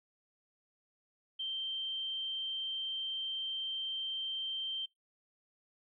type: tone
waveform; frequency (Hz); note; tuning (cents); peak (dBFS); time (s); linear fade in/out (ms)
sine; 3136; G7; 0; -35; 1.39-4.86; 10
effects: noise-tail reverb RT60 0.2 s tail -26 dB re dry